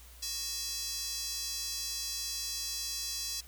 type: tone with high-pass filter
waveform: square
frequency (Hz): 370.8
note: F#4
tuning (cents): +4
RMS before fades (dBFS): -37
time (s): 0.22-3.41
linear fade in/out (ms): 10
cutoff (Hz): 5100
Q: 2.6
effects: added 60 Hz sine -52 dBFS peak until 3.47 s + white hiss -56 dBFS RMS until 3.47 s